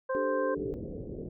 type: harmonic tone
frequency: 523.3 Hz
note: C5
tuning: in tune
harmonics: 1 / 2 / 3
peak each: -29 / -35 / -39 dBFS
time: 0.09-0.55 s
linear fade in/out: 10 ms
type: chord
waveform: sine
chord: D suspended fourth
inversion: none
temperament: just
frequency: 293.7 / 391.6 / 440.5 Hz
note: D4 / G4 / A4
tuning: 0 / -2 / +2 cents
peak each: -35 dBFS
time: 0.15-0.74 s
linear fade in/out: 0 ms
type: low-pass noise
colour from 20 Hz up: white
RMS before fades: -39 dBFS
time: 0.56-1.29 s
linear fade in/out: 5 ms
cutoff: 500 Hz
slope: 48 dB/octave
effects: none